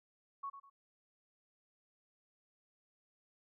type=tone with echo; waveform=sine; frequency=1108.7 Hz; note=C#6; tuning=in tune; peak=-39 dBFS; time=0.43-0.5 s; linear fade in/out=10 ms; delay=100 ms; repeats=2; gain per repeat=-10 dB; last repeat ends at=0.7 s; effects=none